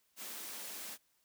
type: high-pass noise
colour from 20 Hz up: white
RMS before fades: -45 dBFS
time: 0.16-0.98 s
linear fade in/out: 50 ms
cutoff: 170 Hz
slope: 48 dB/octave
effects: white hiss -75 dBFS RMS until 1.24 s